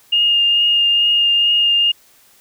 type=tone with vibrato; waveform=sine; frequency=2831 Hz; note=F7; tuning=23 cents sharp; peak=-11 dBFS; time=0.12-1.92 s; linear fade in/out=10 ms; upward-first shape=triangle; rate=2.3 Hz; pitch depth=15 cents each way; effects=white hiss -51 dBFS RMS until 2.4 s